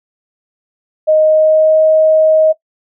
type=tone with pitch glide; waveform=sine; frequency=622 to 628.9 Hz; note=D#5 to D#5; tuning=-1 to +18 cents; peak=-6 dBFS; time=1.07-2.53 s; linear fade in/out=20 ms; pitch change=+19 cents; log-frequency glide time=1.22-1.81 s; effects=noise-tail reverb RT60 0.1 s tail -17 dB re dry